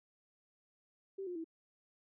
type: tone with pitch steps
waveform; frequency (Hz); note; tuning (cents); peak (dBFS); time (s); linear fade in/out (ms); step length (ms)
sine; 388.1 / 355.9 / 326.4; G4 / F4 / E4; -17 / +33 / -17; -39; 1.18-1.444; 10; 88
effects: none